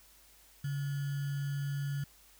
sine tone with sample-and-hold, 141 Hz, C#3, 30 cents sharp, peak -32 dBFS, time 0.64-2.04 s, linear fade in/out 5 ms, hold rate 1575 Hz, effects added 50 Hz sine -66 dBFS peak until 2.39 s + white hiss -61 dBFS RMS until 2.39 s

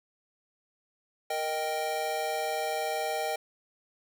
square chord, Eb major, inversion second, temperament equal, 466.2 / 622.3 / 784 Hz, Bb4 / Eb5 / G5, 0 / 0 / 0 cents, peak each -37 / -34 / -33 dBFS, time 1.3-3.36 s, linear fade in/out 5 ms, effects none

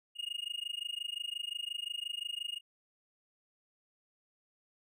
triangle tone with amplitude modulation, 2857 Hz, F7, 39 cents sharp, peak -31 dBFS, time 0.15-2.61 s, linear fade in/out 50 ms, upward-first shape sine, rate 25.7 Hz, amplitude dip 100%, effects none

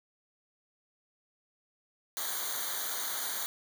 white noise with comb filter, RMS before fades -35 dBFS, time 2.17-3.46 s, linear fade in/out 0 ms, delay 0.38 ms, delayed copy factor -1, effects none

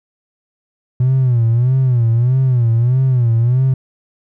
triangle tone with vibrato, 123 Hz, B2, 7 cents flat, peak -7 dBFS, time 1-3.74 s, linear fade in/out 5 ms, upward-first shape sine, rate 1.6 Hz, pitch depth 130 cents each way, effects tanh soft clip ceiling -6 dBFS

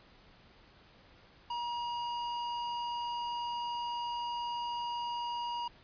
square tone, 953 Hz, A#5, 38 cents sharp, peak -35 dBFS, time 1.5-5.68 s, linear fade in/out 5 ms, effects pink hiss -60 dBFS RMS until 5.83 s + resampled to 11025 Hz

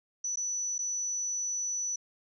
sine tone with dropouts, 5950 Hz, F#8, 9 cents sharp, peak -30 dBFS, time 0.24-1.96 s, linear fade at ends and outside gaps 5 ms, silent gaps 0.359-0.371 / 0.782-0.789 s, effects none

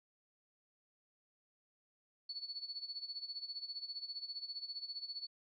sine tone with tremolo, 4435 Hz, C#8, in tune, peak -39 dBFS, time 2.29-5.27 s, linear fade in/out 5 ms, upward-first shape sine, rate 15 Hz, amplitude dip 80%, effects none

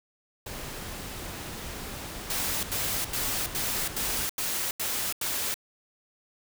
pink noise, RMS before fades -38 dBFS, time 0.46-4.26 s, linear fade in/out 5 ms
white noise bursts, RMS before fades -30 dBFS, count 8, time 2.3-5.542 s, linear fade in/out 2 ms, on 330 ms, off 86 ms
effects none

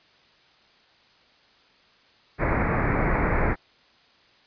pink low-pass noise, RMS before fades -23 dBFS, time 2.38-3.56 s, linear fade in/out 50 ms, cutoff 2300 Hz, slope 96 dB/octave, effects white hiss -58 dBFS RMS until 4.46 s + resampled to 11025 Hz

